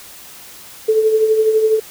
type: tone with tremolo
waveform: sine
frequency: 437.4 Hz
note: A4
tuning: 10 cents flat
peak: -8 dBFS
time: 0.88-1.8 s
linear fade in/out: 10 ms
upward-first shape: triangle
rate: 12 Hz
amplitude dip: 60%
effects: white hiss -38 dBFS RMS until 1.9 s